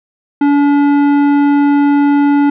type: tone with tanh clipping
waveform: sine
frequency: 286.3 Hz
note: D4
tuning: 44 cents flat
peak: -9 dBFS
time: 0.41-2.5 s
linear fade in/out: 5 ms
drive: 13 dB
effects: none